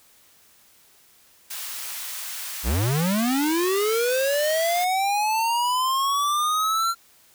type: high-pass noise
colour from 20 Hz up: white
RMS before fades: -33 dBFS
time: 1.5-4.85 s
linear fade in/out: 10 ms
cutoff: 990 Hz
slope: 12 dB/octave
type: linear sweep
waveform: square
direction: up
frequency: 48.12 to 1372 Hz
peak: -21 dBFS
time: 2.63-6.95 s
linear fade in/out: 50 ms
effects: white hiss -56 dBFS RMS until 7.34 s